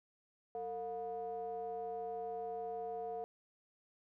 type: ring-modulated tone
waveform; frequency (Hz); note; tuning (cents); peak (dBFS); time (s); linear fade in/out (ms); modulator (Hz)
triangle; 130.81; C3; 0; -34; 0.55-3.24; 0; 584
effects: none